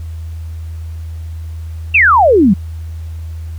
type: exponential sweep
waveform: sine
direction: down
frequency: 2794 to 174.61 Hz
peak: -5 dBFS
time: 1.94-2.54 s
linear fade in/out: 10 ms
effects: added 81 Hz sine -22 dBFS peak until 3.58 s + pink hiss -47 dBFS RMS until 3.58 s